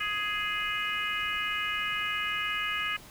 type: harmonic tone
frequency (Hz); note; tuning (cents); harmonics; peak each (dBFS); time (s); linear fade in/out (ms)
417.1; G#4; +7; 3 / 4 / 5 / 6 / 7; -35 / -35 / -35 / -35 / -35; 0-2.97; 10
effects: pink hiss -50 dBFS RMS until 3.1 s